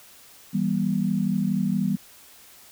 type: tone cluster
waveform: sine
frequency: 162.7 / 195.2 / 239.6 Hz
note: E3 / G3 / A#3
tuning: -22 / -7 / +48 cents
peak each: -28 / -23 / -27 dBFS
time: 0.53-1.97 s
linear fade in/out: 20 ms
effects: white hiss -50 dBFS RMS until 2.71 s